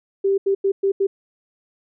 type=tone bursts at uneven times; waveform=sine; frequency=392.3 Hz; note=G4; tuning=1 cent sharp; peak=-15 dBFS; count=5; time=0.24-0.38 / 0.46-0.55 / 0.64-0.72 / 0.83-0.92 / 1-1.07 s; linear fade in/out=10 ms; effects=none